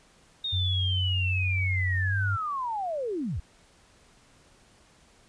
sine linear sweep, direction down, 3729 to 52.8 Hz, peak -28 dBFS, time 0.44-3.4 s, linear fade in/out 5 ms
sine tone with pitch glide, 92.5 to 98.57 Hz, F#2 to G2, 0 to +10 cents, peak -25 dBFS, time 0.52-2.37 s, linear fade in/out 20 ms, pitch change +110 cents, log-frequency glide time 2.02-2.15 s
effects pink hiss -59 dBFS RMS until 5.28 s + resampled to 22050 Hz

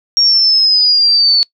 sine exponential sweep, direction down, 5588 to 4435 Hz, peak -7 dBFS, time 0.17-1.43 s, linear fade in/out 0 ms, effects noise-tail reverb RT60 0.1 s tail -24 dB re dry

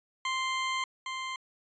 20% pulse tone pair in turn, 1046.5 / 1046.5 Hz, C6 / C6, 0 / 0 cents, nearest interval unison, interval 0 cents, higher neither, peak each -24 / -29 dBFS, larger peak first, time 0.25-0.84 / 1.06-1.36 s, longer first, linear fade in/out 2 ms, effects resampled to 16000 Hz

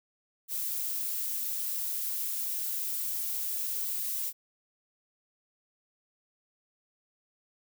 violet noise, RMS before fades -33 dBFS, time 0.48-4.33 s, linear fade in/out 50 ms, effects none

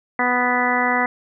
harmonic tone, 247.4 Hz, B3, 3 cents sharp, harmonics 1 / 2 / 3 / 4 / 5 / 6 / 7 / 8, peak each -25 / -27 / -23 / -24 / -26 / -28 / -26 / -22 dBFS, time 0.19-1.06 s, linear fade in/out 2 ms, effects none

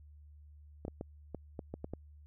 clicks, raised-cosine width 2 ms, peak -26 dBFS, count 8, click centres 0.851 / 0.881 / 1.011 / 1.347 / 1.592 / 1.74 / 1.844 / 1.936 s, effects added 74 Hz sine -53 dBFS peak until 2.26 s

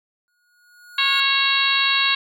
square tone with exponential growth, 1446 Hz, F#6, 40 cents flat, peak -30 dBFS, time 0.28-1.2 s, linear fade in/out 0 ms, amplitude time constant 200 ms
harmonic tone, 549 Hz, C#5, 17 cents flat, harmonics 2 / 3 / 4 / 5 / 6 / 7 / 8, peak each -25 / -25 / -25 / -22 / -27 / -21 / -27 dBFS, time 0.98-2.15 s, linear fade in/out 5 ms
effects none

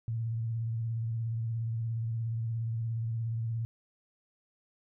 sine tone with vibrato, 114.1 Hz, A#2, 37 cents flat, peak -30 dBFS, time 0.08-3.65 s, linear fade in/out 0 ms, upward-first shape sine, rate 17 Hz, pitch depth 44 cents each way, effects none

